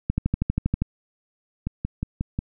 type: two click trains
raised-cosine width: 5 ms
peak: -9 / -13 dBFS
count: 10 / 5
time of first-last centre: 0.1-0.82 / 1.67-2.389 s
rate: 12.5 / 5.56 Hz
effects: none